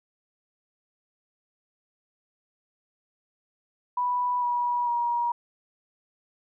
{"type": "tone with pitch steps", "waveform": "sine", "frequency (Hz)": [985, 968.6, 952.5], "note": ["B5", "B5", "A#5"], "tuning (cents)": [-5, -34, 37], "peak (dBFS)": -23, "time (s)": [3.97, 5.32], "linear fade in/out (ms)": 5, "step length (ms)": 450, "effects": []}